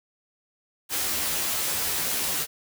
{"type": "noise with comb filter", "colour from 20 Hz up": "white", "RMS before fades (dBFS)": -27, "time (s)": [0.89, 2.47], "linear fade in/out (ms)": 50, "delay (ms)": 13, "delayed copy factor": 0.85, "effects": []}